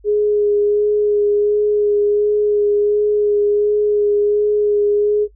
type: tone with vibrato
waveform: sine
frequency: 415.3 Hz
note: G#4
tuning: in tune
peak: -12 dBFS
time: 0.04-5.28 s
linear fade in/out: 50 ms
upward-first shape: sine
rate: 1.4 Hz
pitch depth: 14 cents each way
effects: noise-tail reverb RT60 0.1 s tail -19 dB re dry + added 50 Hz sine -45 dBFS peak until 5.35 s